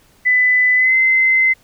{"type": "tone with pitch glide", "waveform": "sine", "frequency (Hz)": [2000, 2061], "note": ["B6", "C7"], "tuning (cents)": [21, -27], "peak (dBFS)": -10, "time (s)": [0.25, 1.54], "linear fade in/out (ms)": 20, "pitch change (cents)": 52, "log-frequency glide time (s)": [0.76, 0.95], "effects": ["pink hiss -53 dBFS RMS until 1.63 s"]}